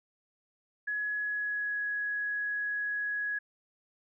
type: tone with pitch glide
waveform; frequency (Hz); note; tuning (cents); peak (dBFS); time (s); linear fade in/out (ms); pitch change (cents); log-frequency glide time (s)
sine; 1686 to 1672.4; G#6 to G#6; +26 to +12; -30; 0.87-3.39; 10; -14; 1.16-1.79
effects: none